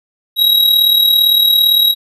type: tone with amplitude modulation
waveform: square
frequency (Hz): 3842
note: B7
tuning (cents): -48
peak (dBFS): -6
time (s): 0.36-1.95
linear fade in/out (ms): 50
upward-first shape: sine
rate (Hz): 37.7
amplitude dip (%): 55
effects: resampled to 32000 Hz